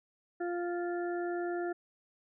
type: harmonic tone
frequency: 349.2 Hz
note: F4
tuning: in tune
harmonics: 1 / 2 / 4 / 5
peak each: -33 / -39 / -45 / -47 dBFS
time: 0.4-1.73 s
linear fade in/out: 10 ms
effects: none